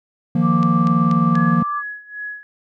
triangle chord, Eb suspended second, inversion none, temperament just, 155.56 / 175.01 / 233.3 Hz, Eb3 / F3 / Bb3, 0 / +4 / +2 cents, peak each -18 / -15 / -16 dBFS, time 0.35-1.63 s, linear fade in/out 5 ms
sine tone, 1174.7 Hz, D6, in tune, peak -20 dBFS, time 0.41-1.83 s, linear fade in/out 50 ms
click train, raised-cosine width 0.2 ms, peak -15 dBFS, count 4, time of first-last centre 0.63-1.355 s, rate 4.14 Hz
sine tone with tremolo, 1682 Hz, G#6, 22 cents sharp, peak -25 dBFS, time 1.35-2.43 s, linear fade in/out 0 ms, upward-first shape sine, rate 2.5 Hz, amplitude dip 85%
effects none

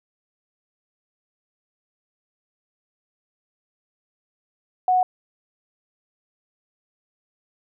sine tone, 736 Hz, F#5, 9 cents flat, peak -15 dBFS, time 4.88-5.03 s, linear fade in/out 2 ms, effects none

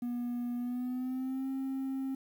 triangle tone with pitch glide, 241.9 to 266.9 Hz, B3 to C4, -36 to +35 cents, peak -30 dBFS, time 0.02-2.15 s, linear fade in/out 5 ms, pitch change +171 cents, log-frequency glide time 0.56-1.48 s, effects tanh soft clip ceiling -26 dBFS + 10-bit

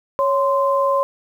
sine tone pair together, 554.4 / 1039.3 Hz, C#5 / C6, 0 / -12 cents, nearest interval major seventh, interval 1088 cents, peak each -17 / -18 dBFS, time 0.19-1.03 s, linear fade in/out 0 ms, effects 8-bit

